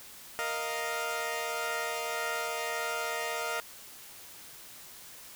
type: chord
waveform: 15% pulse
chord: Bb suspended fourth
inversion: none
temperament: equal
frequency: 466.2 / 622.3 / 698.5 Hz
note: Bb4 / Eb5 / F5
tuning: 0 / 0 / 0 cents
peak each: -30 dBFS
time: 0.39-3.6 s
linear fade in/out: 0 ms
effects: white hiss -49 dBFS RMS until 5.35 s